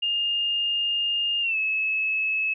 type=tone with pitch glide; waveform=sine; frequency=2824 to 2590 Hz; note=F7 to E7; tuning=+19 to -31 cents; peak=-22 dBFS; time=0.02-2.54 s; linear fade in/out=10 ms; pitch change=-150 cents; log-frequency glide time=1.41-1.57 s; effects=none